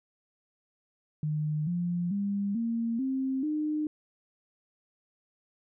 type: tone with pitch steps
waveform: sine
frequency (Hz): 152.1 / 174.72 / 200.7 / 230.5 / 264.8 / 304.2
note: D#3 / F3 / G3 / A#3 / C4 / D#4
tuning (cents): -39 / +1 / +41 / -19 / +21 / -39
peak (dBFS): -27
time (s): 1.23-3.87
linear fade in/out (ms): 2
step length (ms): 440
effects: none